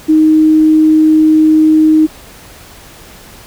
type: tone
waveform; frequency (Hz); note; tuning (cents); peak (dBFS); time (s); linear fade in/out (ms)
sine; 312.2; D#4; +6; -4; 0.08-2.07; 20
effects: pink hiss -36 dBFS RMS until 3.46 s